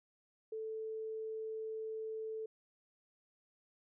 sine tone, 440 Hz, A4, in tune, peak -39 dBFS, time 0.52-2.46 s, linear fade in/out 5 ms, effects none

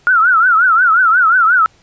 sine tone with vibrato, 1396.9 Hz, F6, in tune, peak -7 dBFS, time 0.07-1.66 s, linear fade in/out 0 ms, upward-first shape triangle, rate 5.6 Hz, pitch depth 180 cents each way, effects pink hiss -51 dBFS RMS until 1.82 s + resampled to 16000 Hz

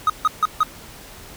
triangle tone bursts, 1258 Hz, D#6, 19 cents sharp, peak -11 dBFS, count 4, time 0.07-0.632 s, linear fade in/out 2 ms, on 28 ms, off 150 ms, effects pink hiss -41 dBFS RMS until 1.36 s

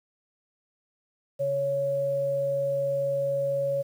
sine tone pair together, 139.09 / 557 Hz, C#3 / C#5, +6 / +8 cents, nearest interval 2 octaves, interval 2402 cents, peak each -36 / -24 dBFS, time 1.39-3.83 s, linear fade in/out 20 ms, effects 9-bit

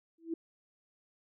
sine tone with exponential growth, 329.6 Hz, E4, in tune, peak -29 dBFS, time 0.18-0.34 s, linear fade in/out 5 ms, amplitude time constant 34 ms, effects none

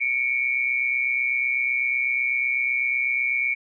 sine tone pair together, 2221 / 2349 Hz, C#7 / D7, +3 / 0 cents, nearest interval minor second, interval 97 cents, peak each -23 / -24 dBFS, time 0-3.55 s, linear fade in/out 20 ms, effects none

